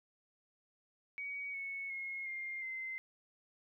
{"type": "tone with pitch steps", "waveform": "sine", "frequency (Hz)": [2255, 2207, 2161, 2115, 2070], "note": ["C#7", "C#7", "C#7", "C7", "C7"], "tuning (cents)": [29, -8, -45, 18, -19], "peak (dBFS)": -39, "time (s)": [1.18, 2.98], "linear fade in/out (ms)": 0, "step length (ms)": 360, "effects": ["13-bit"]}